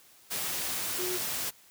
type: tone in noise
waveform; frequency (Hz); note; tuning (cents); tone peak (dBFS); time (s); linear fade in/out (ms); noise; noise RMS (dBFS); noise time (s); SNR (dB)
sine; 363; F#4; -33; -33; 0.98-1.18; 20; white; -33; 0.3-1.51; -3
effects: white hiss -58 dBFS RMS until 1.7 s + high-pass 60 Hz 12 dB/octave